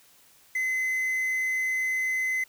triangle tone with quantisation, 2042 Hz, C7, 43 cents flat, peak -23 dBFS, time 0.55-2.44 s, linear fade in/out 5 ms, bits 8, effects white hiss -58 dBFS RMS until 2.48 s

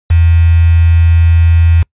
sine tone with quantisation, 83.4 Hz, E2, 21 cents sharp, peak -4 dBFS, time 0.1-1.83 s, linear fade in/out 10 ms, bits 4, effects noise-tail reverb RT60 0.1 s tail -26 dB re dry + resampled to 8000 Hz

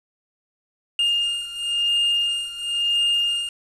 triangle beating tone pair, 2823 / 2823.97 Hz, F7 / F7, +18 / +19 cents, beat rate 0.97 Hz, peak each -20 / -23 dBFS, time 0.99-3.49 s, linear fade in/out 2 ms, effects resampled to 24000 Hz + 7-bit

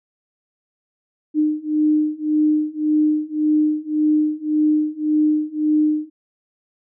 sine beating tone pair, 303.8 / 305.6 Hz, D#4 / D#4, -41 / -31 cents, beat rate 1.8 Hz, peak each -19 / -18 dBFS, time 1.34-6.1 s, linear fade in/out 50 ms, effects none

